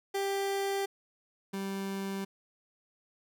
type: tone pair in turn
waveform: 30% pulse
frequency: 394.3 / 195.11 Hz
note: G4 / G3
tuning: +10 / -8 cents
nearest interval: octave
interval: 1218 cents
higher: first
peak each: -27 / -31 dBFS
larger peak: first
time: 0.14-0.86 / 1.53-2.25 s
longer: neither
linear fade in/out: 10 ms
effects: none